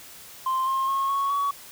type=tone with pitch steps; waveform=sine; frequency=1046.5 / 1066 / 1085.9 / 1106.2 / 1126.8 Hz; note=C6 / C6 / C#6 / C#6 / C#6; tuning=0 / +32 / -36 / -4 / +28 cents; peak=-20 dBFS; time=0.46-1.51 s; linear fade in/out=5 ms; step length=210 ms; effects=tanh soft clip ceiling -20 dBFS + white hiss -45 dBFS RMS until 1.71 s